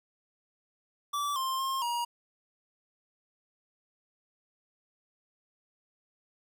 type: tone with pitch steps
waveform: square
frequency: 1157 / 1053 / 1066 / 951 Hz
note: D6 / C6 / C6 / A#5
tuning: -26 / +11 / +32 / +34 cents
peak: -30 dBFS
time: 1.13-2.05 s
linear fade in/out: 10 ms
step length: 230 ms
effects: 11-bit